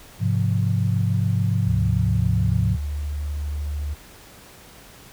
sine chord, F minor, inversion first, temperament equal, 103.83 / 130.81 / 174.61 Hz, Ab2 / C3 / F3, 0 / 0 / 0 cents, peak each -20 / -24 / -25 dBFS, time 0.19-2.78 s, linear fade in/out 50 ms
sine tone with vibrato, 73.42 Hz, D2, in tune, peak -24 dBFS, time 1.66-3.95 s, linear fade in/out 20 ms, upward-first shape square, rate 13 Hz, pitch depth 8 cents each way
effects pink hiss -46 dBFS RMS until 5.12 s

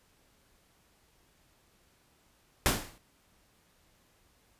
pink noise with exponential decay, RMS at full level -22 dBFS, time 2.66-2.98 s, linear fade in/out 0 ms, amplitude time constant 69 ms, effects pink hiss -67 dBFS RMS until 4.59 s + resampled to 32000 Hz

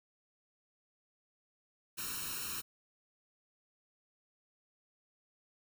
white noise with comb filter, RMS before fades -40 dBFS, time 1.97-2.62 s, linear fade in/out 20 ms, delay 0.73 ms, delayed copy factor +1, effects none

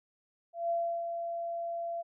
sine tone with ADSR envelope, 680 Hz, F5, 46 cents flat, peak -27 dBFS, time 0.53-2.03 s, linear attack 170 ms, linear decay 330 ms, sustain -6 dB, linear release 25 ms, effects none

